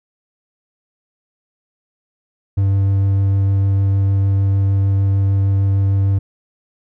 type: tone with vibrato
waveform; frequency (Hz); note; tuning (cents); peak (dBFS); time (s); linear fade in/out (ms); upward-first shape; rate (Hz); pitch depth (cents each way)
triangle; 98; G2; 0; -10; 2.57-6.19; 10; triangle; 6.6; 9
effects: none